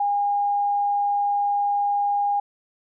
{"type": "tone", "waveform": "sine", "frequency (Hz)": 813, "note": "G#5", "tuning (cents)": -37, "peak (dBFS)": -19, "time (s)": [0, 2.4], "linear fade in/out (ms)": 5, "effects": []}